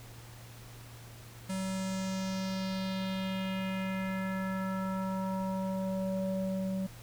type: tone with low-pass filter sweep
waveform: square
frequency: 189.9 Hz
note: F#3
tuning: 45 cents sharp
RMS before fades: -34 dBFS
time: 1.49-6.87 s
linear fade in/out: 10 ms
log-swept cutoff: 9500 to 410 Hz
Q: 2.5
effects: added 117 Hz sine -49 dBFS peak until 7.02 s + pink hiss -53 dBFS RMS until 7.02 s